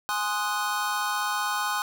square chord, Ab dominant seventh, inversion none, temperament equal, 830.6 / 1046.5 / 1244.5 / 1480 Hz, Ab5 / C6 / Eb6 / Gb6, 0 / 0 / 0 / 0 cents, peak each -32 dBFS, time 0.09-1.82 s, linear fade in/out 0 ms, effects none

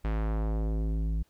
square tone with low-pass filter sweep, 54 Hz, A1, 32 cents flat, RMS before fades -29 dBFS, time 0.04-1.23 s, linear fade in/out 10 ms, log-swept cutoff 2400 to 150 Hz, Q 0.91, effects pink hiss -69 dBFS RMS until 1.29 s

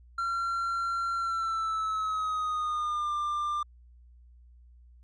triangle tone with pitch glide, 1369 to 1191.8 Hz, F6 to D6, -35 to +25 cents, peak -26 dBFS, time 0.18-3.63 s, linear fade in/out 5 ms, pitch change -240 cents, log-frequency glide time 1.15-3.13 s, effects added 60 Hz sine -52 dBFS peak until 5.03 s + resampled to 22050 Hz

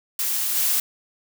blue noise with level steps, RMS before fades -24 / -21 dBFS, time 0.19-0.8 s, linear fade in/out 2 ms, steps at 0.55 s, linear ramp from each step 20 ms, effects none

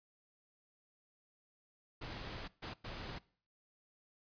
pink noise bursts at uneven times, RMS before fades -45 dBFS, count 3, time 2.01-2.48 / 2.62-2.74 / 2.84-3.19 s, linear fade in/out 10 ms, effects noise-tail reverb RT60 0.5 s tail -22 dB re dry + resampled to 11025 Hz

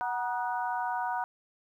harmonic tone with a mistuned harmonic, 246.8 Hz, B3, 1 cent flat, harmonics 3 / 4 / 5 / 6, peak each -33 / -32 / -41 / -38 dBFS, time 0.01-1.24 s, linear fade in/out 0 ms, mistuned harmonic 4, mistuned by -61 cents, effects 11-bit

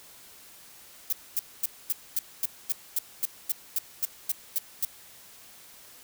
violet noise bursts, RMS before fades -26 dBFS, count 15, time 1.1-4.85 s, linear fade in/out 2 ms, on 26 ms, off 240 ms, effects white hiss -51 dBFS RMS until 6.03 s

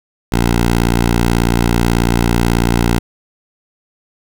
10% pulse tone, 58.27 Hz, A#1, in tune, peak -3 dBFS, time 0.32-2.99 s, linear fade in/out 5 ms, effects none

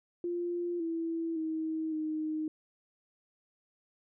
sine tone with pitch steps, 348.3 / 330 / 318 / 310.9 Hz, F4 / E4 / D#4 / D#4, -5 / +2 / +38 / -1 cents, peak -31 dBFS, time 0.24-2.48 s, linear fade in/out 2 ms, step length 560 ms, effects none

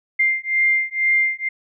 sine beating tone pair, 2100 / 2102.1 Hz, C7 / C7, +6 / +8 cents, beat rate 2.1 Hz, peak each -19 dBFS, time 0.19-1.49 s, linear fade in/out 10 ms, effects none

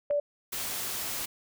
sine tone, 581 Hz, D5, 19 cents flat, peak -24 dBFS, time 0.1-0.2 s, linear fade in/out 5 ms
click, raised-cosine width 0.5 ms, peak -28 dBFS, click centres 0.109 s
white noise, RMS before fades -34 dBFS, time 0.52-1.26 s, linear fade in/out 10 ms
effects none

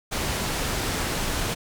pink low-pass noise, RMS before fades -27 dBFS, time 0.11-1.55 s, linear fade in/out 20 ms, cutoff 11000 Hz, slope 12 dB/octave, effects none

